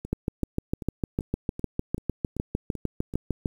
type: two click trains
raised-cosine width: 3 ms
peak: -22 / -12 dBFS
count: 9 / 23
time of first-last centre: 0.05-3.139 / 0.13-3.458 s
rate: 2.59 / 6.61 Hz
effects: 8-bit